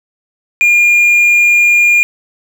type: tone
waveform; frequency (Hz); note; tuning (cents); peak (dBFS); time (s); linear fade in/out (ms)
triangle; 2415; D7; +48; -4; 0.61-2.03; 0
effects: none